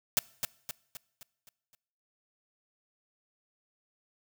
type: noise with echo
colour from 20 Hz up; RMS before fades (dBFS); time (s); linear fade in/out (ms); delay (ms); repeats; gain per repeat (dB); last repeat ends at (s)
white; -25; 0.17-0.19; 0; 260; 6; -6; 1.75
effects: noise-tail reverb RT60 0.8 s tail -23 dB re dry